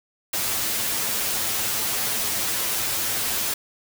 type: noise with comb filter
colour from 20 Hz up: white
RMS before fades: -25 dBFS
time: 0.33-3.54 s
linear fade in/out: 5 ms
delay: 9.1 ms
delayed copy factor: +0.9
effects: none